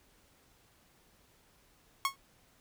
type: tone with exponential decay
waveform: sawtooth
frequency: 1095 Hz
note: C#6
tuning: 22 cents flat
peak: -21 dBFS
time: 2.05-2.16 s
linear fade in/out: 1 ms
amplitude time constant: 23 ms
effects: pink hiss -66 dBFS RMS until 2.6 s